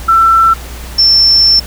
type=tone pair in turn; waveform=sine; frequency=1339 / 5375 Hz; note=E6 / E8; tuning=+27 / +33 cents; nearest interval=2 octaves; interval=2406 cents; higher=second; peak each=-4 dBFS; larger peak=neither; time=0.08-0.54 / 0.98-1.6 s; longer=second; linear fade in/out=10 ms; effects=added 60 Hz sine -25 dBFS peak until 1.66 s + pink hiss -30 dBFS RMS until 1.66 s